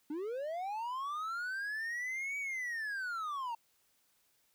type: linear two-way sweep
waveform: triangle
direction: up then down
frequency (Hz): 283.2 to 2284 to 899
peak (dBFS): -34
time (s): 0.1-3.55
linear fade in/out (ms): 5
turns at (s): 2.38
effects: white hiss -73 dBFS RMS until 4.54 s